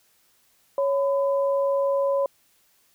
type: tone pair together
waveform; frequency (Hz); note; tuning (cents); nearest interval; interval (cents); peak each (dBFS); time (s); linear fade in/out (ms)
sine; 554.4 / 1006.8; C#5 / B5; 0 / +33; minor seventh; 1033; -20 / -30; 0.78-2.26; 2
effects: white hiss -63 dBFS RMS until 2.94 s